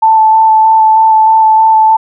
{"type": "tone with vibrato", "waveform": "sine", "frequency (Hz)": 880, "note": "A5", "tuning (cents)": 0, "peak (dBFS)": -3, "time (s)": [0.02, 1.97], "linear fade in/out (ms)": 10, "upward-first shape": "square", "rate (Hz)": 3.2, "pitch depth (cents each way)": 10, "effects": []}